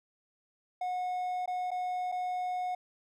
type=tone with dropouts; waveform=triangle; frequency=728 Hz; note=F#5; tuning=28 cents flat; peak=-29 dBFS; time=0.81-2.75 s; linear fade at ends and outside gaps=5 ms; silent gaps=1.459-1.476 / 1.707-1.714 / 2.118-2.122 s; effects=none